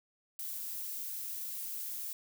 violet noise, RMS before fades -40 dBFS, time 0.39-2.13 s, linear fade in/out 2 ms, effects none

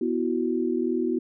sine chord, B suspended fourth, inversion none, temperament equal, 246.9 / 329.6 / 370 Hz, B3 / E4 / F#4, 0 / 0 / 0 cents, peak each -27 dBFS, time 0.01-1.19 s, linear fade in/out 5 ms, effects none

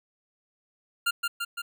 25% pulse tone with echo, 1396.9 Hz, F6, in tune, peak -19 dBFS, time 1.06-1.11 s, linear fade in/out 10 ms, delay 170 ms, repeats 3, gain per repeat -3 dB, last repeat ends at 1.62 s, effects none

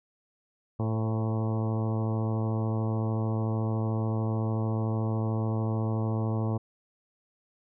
harmonic tone with a mistuned harmonic, 110.8 Hz, A2, 13 cents sharp, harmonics 1 / 2 / 3 / 4 / 5 / 6 / 7 / 8 / 9 / 10, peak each -27 / -33 / -37 / -39 / -41 / -43 / -44 / -45 / -46 / -47 dBFS, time 0.79-6.58 s, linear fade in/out 10 ms, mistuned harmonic 5, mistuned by -27 cents, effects none

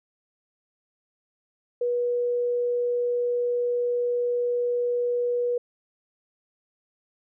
sine tone, 485 Hz, B4, 31 cents flat, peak -22 dBFS, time 1.81-5.58 s, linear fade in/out 5 ms, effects none

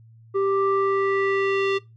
square tone with low-pass filter sweep, 392 Hz, G4, in tune, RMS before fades -22 dBFS, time 0.34-1.79 s, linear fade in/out 20 ms, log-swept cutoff 880 to 3300 Hz, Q 2.5, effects noise-tail reverb RT60 0.2 s tail -20 dB re dry + added 113 Hz sine -47 dBFS peak until 1.96 s

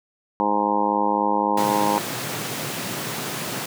harmonic tone, 103.83 Hz, G#2, in tune, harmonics 2 / 3 / 4 / 5 / 6 / 7 / 8 / 9 / 10, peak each -28 / -27 / -31 / -27 / -35 / -34 / -24 / -23 / -29 dBFS, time 0.4-1.98 s, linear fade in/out 0 ms
pink high-pass noise, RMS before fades -29 dBFS, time 1.57-3.66 s, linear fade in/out 5 ms, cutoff 110 Hz, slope 96 dB/octave
effects none

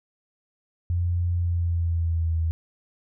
sine tone with pitch glide, 87.31 to 81.46 Hz, F2 to E2, 0 to -20 cents, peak -21 dBFS, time 0.9-2.51 s, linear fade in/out 0 ms, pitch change -120 cents, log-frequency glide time 1.35-2.39 s, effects none

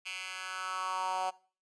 10% pulse tone with high-pass filter sweep, 186.4 Hz, F#3, 13 cents sharp, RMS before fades -36 dBFS, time 0.05-1.31 s, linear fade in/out 20 ms, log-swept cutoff 2400 to 740 Hz, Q 3.8, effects noise-tail reverb RT60 0.4 s tail -20 dB re dry + resampled to 22050 Hz

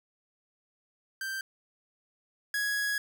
45% pulse tone pair in turn, 1567 / 1665.9 Hz, G6 / G#6, -1 / +5 cents, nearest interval minor second, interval 106 cents, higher second, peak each -33 / -28 dBFS, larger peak second, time 1.21-1.41 / 2.54-2.98 s, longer second, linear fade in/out 2 ms, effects none

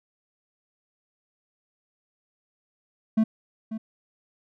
triangle tone with echo, 220.3 Hz, A3, 2 cents sharp, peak -15 dBFS, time 3.17-3.24 s, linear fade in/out 10 ms, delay 540 ms, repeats 1, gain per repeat -12 dB, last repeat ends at 3.78 s, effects none

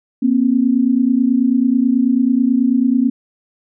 sine tone pair together, 238.7 / 267.9 Hz, A#3 / C4, +41 / +41 cents, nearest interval major second, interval 200 cents, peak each -14 dBFS, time 0.22-3.1 s, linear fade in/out 10 ms, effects none

